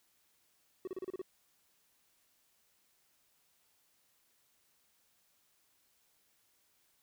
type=tone bursts; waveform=triangle; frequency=374.1 Hz; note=F#4; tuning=19 cents sharp; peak=-35 dBFS; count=7; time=0.85-1.216 s; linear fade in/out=2 ms; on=24 ms; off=33 ms; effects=white hiss -73 dBFS RMS until 7.02 s